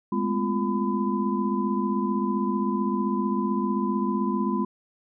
sine tone cluster, 204.8 / 220.4 / 251.9 / 346.2 / 1006 Hz, G#3 / A3 / B3 / F4 / B5, -24 / +3 / +34 / -15 / +32 cents, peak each -26 / -33 / -29 / -30 / -30 dBFS, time 0.12-4.65 s, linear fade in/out 5 ms, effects none

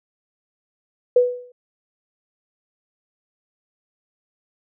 sine tone with exponential decay, 493.1 Hz, B4, 3 cents flat, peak -8 dBFS, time 1.16-1.52 s, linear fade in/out 5 ms, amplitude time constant 78 ms, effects none

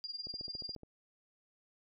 sine tone with tremolo, 4802 Hz, D8, 38 cents sharp, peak -36 dBFS, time 0.04-0.75 s, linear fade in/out 0 ms, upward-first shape triangle, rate 20 Hz, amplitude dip 95%
click train, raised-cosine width 2 ms, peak -37 dBFS, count 9, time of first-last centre 0.27-0.833 s, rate 14.2 Hz
effects none

